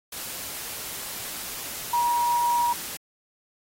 sine tone in noise, 955 Hz, A#5, 42 cents sharp, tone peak -20 dBFS, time 1.93-2.73 s, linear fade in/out 5 ms, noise white, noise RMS -35 dBFS, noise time 0.12-2.97 s, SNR +12 dB, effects AAC 48 kbps

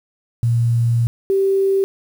sine tone pair in turn, 117.4 / 389.3 Hz, A#2 / G4, +13 / -12 cents, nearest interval octave + major sixth, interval 2075 cents, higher second, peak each -13 dBFS, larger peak neither, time 0.43-1.07 / 1.3-1.84 s, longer first, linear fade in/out 0 ms, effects 7-bit

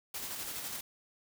white noise with tremolo, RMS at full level -39 dBFS, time 0.14-0.81 s, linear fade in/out 5 ms, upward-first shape square, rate 12 Hz, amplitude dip 30%, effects none

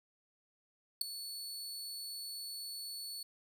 sawtooth tone with ADSR envelope, 4432 Hz, C#8, 1 cent flat, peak -22 dBFS, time 1.01-3.23 s, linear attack 5 ms, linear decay 4 ms, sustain -17 dB, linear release 4 ms, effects none

